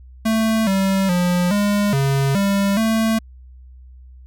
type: tone with pitch steps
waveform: square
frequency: 221.9 / 193.3 / 177.6 / 204.6 / 137.3 / 198.5 / 222.8 Hz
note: A3 / G3 / F3 / G#3 / C#3 / G3 / A3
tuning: +15 / -24 / +29 / -26 / -16 / +22 / +22 cents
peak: -16 dBFS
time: 0.25-3.19 s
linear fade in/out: 10 ms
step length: 420 ms
effects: added 63 Hz sine -39 dBFS peak until 4.26 s